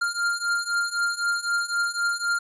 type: beating tone pair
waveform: square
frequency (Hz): 1396.9 / 1400.8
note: F6 / F6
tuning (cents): 0 / +5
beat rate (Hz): 3.9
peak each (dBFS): -28 / -26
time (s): 0.01-2.39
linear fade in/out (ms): 10
effects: resampled to 22050 Hz